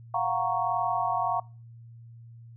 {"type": "chord", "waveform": "sine", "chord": "Gb major seventh", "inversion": "third", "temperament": "equal", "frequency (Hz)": [698.5, 740, 932.3, 1108.7], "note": ["F5", "Gb5", "Bb5", "Db6"], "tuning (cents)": [0, 0, 0, 0], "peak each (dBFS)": -30, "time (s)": [0.14, 1.4], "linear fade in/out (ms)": 5, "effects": ["noise-tail reverb RT60 0.4 s tail -25 dB re dry", "added 116 Hz sine -45 dBFS peak until 2.56 s"]}